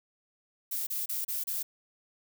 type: noise bursts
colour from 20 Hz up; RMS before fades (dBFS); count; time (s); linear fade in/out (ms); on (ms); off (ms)
violet; -33; 5; 0.71-1.63; 10; 160; 30
effects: none